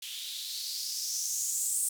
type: noise with band-pass filter sweep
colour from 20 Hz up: violet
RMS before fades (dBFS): -34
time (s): 0.02-1.89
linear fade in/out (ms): 5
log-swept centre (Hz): 3100 to 8600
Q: 4.5
effects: none